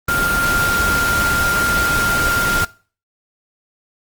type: tone in noise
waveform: sine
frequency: 1396.9 Hz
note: F6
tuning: in tune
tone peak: -16 dBFS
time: 0.08-2.65 s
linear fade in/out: 5 ms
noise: pink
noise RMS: -21 dBFS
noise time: 0.08-2.65 s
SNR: +2 dB
effects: noise-tail reverb RT60 0.4 s tail -21 dB re dry + Opus 24 kbps